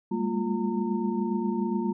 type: tone cluster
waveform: sine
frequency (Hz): 199.1 / 206.4 / 228.8 / 351 / 915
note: G3 / G#3 / A#3 / F4 / A#5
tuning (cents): +27 / -10 / -32 / +9 / -32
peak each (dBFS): -30 / -35 / -29 / -31 / -36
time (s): 0.11-1.93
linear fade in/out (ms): 10
effects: none